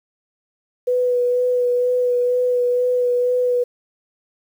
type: tone with vibrato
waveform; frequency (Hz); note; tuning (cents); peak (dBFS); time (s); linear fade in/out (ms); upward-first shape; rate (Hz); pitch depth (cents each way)
sine; 493.9; B4; 0; -15; 0.87-3.64; 10; sine; 2.1; 16
effects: 8-bit